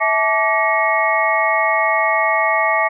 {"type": "tone cluster", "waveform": "sine", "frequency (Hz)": [651, 866, 1158, 1892, 2189], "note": ["E5", "A5", "D6", "A#6", "C#7"], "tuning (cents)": [-22, -28, -25, 25, -22], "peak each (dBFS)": -20, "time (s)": [0, 2.89], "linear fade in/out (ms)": 20, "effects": []}